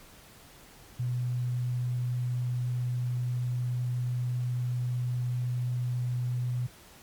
sine tone, 123.47 Hz, B2, in tune, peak -27 dBFS, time 0.99-6.67 s, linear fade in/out 10 ms, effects pink hiss -53 dBFS RMS until 7.02 s + MP3 96 kbps

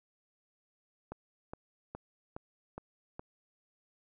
click train, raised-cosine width 1 ms, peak -27 dBFS, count 6, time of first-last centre 1.12-3.195 s, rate 2.41 Hz, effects none

